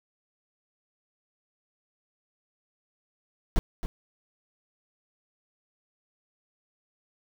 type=noise with echo; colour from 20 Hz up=brown; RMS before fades=-20 dBFS; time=3.56-3.59 s; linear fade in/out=0 ms; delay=270 ms; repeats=1; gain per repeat=-10 dB; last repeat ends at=3.86 s; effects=none